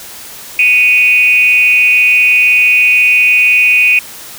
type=tone with frequency modulation; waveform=sine; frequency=2489 Hz; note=D#7; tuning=in tune; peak=-5 dBFS; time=0.59-3.99 s; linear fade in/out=2 ms; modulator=252 Hz; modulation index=0.58; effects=white hiss -30 dBFS RMS until 4.38 s